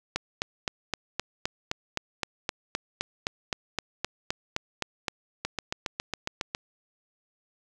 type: two click trains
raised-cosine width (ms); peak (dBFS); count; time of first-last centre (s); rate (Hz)
0.2; -12 / -10; 9 / 20; 5.45-6.549 / 0.16-5.082; 7.28 / 3.86
effects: none